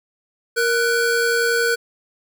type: tone pair together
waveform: square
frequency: 467.4 / 1493 Hz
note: A#4 / F#6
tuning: +5 / +15 cents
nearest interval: octave + minor sixth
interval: 2010 cents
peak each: -20 dBFS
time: 0.56-1.76 s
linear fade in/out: 20 ms
effects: none